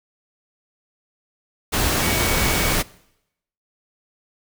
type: tone in noise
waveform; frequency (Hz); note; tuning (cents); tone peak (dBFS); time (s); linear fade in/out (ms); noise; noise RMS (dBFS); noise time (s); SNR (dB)
sine; 2244; C#7; +21; -28; 2.01-2.76; 20; pink; -20; 1.72-2.83; -11
effects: noise-tail reverb RT60 0.8 s tail -22 dB re dry